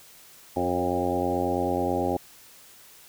harmonic tone with a mistuned harmonic, 89.2 Hz, F2, 37 cents sharp, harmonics 1 / 2 / 3 / 4 / 5 / 6 / 7 / 8 / 9, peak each -35 / -36 / -30 / -30 / -33 / -31 / -35 / -34 / -30 dBFS, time 0.56-2.17 s, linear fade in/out 5 ms, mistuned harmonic 6, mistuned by +19 cents, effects white hiss -51 dBFS RMS until 3.08 s

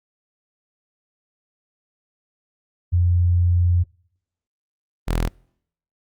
sine / sawtooth tone pair in turn, 87.8 / 41.44 Hz, F2 / E1, +10 / +10 cents, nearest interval octave + minor second, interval 1300 cents, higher first, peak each -14 / -15 dBFS, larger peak first, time 2.92-3.84 / 5.07-5.29 s, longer first, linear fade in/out 20 ms, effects noise-tail reverb RT60 0.7 s tail -26 dB re dry + Opus 48 kbps

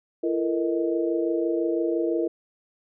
sine tone cluster, 337.2 / 446.9 / 472.8 / 629 Hz, E4 / A4 / A#4 / D#5, +39 / +27 / +24 / +19 cents, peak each -24 / -31 / -28 / -32 dBFS, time 0.23-2.28 s, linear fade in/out 10 ms, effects none

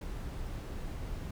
brown noise, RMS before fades -39 dBFS, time 0.01-1.31 s, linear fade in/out 5 ms, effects none

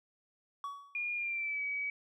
triangle tone with exponential decay, 1128 Hz, C#6, 30 cents sharp, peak -33 dBFS, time 0.64-1.1 s, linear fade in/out 1 ms, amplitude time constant 100 ms
sine tone with pitch glide, 2424 to 2275 Hz, D#7 to C#7, -46 to +44 cents, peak -33 dBFS, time 0.95-1.9 s, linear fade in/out 2 ms, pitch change -110 cents, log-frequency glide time 1.15-1.63 s
effects none

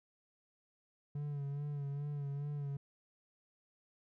triangle tone with vibrato, 143.3 Hz, D3, 42 cents flat, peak -35 dBFS, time 1.15-2.77 s, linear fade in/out 5 ms, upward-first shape sine, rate 2.4 Hz, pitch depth 43 cents each way, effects none

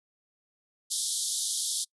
white band-pass noise, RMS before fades -31 dBFS, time 0.9-1.85 s, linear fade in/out 20 ms, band 3300 to 11000 Hz, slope 96 dB/octave, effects noise-tail reverb RT60 0.1 s tail -26 dB re dry

